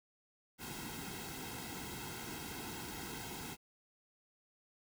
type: noise with comb filter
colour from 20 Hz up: pink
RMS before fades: -45 dBFS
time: 0.58-3.57 s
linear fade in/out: 50 ms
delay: 1.7 ms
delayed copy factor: -0.85
effects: none